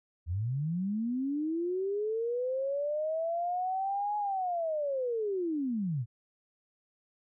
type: linear two-way sweep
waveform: sine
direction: up then down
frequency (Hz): 77.78 to 840 to 106.5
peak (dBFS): -29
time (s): 0.26-6.06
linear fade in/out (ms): 50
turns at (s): 4.17
effects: none